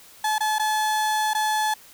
35% pulse tone with dropouts, 860 Hz, A5, 40 cents flat, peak -19 dBFS, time 0.24-1.74 s, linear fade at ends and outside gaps 5 ms, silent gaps 0.383-0.405 / 0.585-0.595 / 1.335-1.348 s, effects white hiss -49 dBFS RMS until 1.93 s

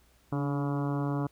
harmonic tone with a mistuned harmonic, 141.5 Hz, C#3, 36 cents sharp, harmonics 1 / 2 / 3 / 4 / 5 / 6 / 7 / 8 / 9 / 10, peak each -30 / -32 / -40 / -42 / -42 / -45 / -43 / -44 / -47 / -50 dBFS, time 0.32-1.27 s, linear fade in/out 5 ms, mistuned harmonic 2, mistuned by +32 cents, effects added 61 Hz sine -65 dBFS peak until 1.31 s + pink hiss -65 dBFS RMS until 1.31 s

